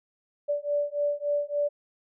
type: beating tone pair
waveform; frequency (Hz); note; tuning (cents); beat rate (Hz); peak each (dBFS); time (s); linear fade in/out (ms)
sine; 580 / 583.5; D5 / D5; -22 / -11; 3.5; -28; 0.48-1.69; 20
effects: none